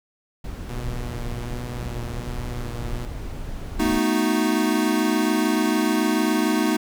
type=noise; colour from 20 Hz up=brown; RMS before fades=-31 dBFS; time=0.44-3.99 s; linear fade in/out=5 ms
type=tone with vibrato; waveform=sawtooth; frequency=120.6 Hz; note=B2; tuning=41 cents flat; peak=-27 dBFS; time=0.69-3.05 s; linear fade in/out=0 ms; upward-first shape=sine; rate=1.3 Hz; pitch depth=20 cents each way
type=chord; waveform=square; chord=B dominant seventh; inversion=third; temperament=equal; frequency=220 / 246.9 / 311.1 / 370 Hz; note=A3 / B3 / D#4 / F#4; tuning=0 / 0 / 0 / 0 cents; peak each=-25 / -26 / -23 / -28 dBFS; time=3.79-6.77 s; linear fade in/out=10 ms
effects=none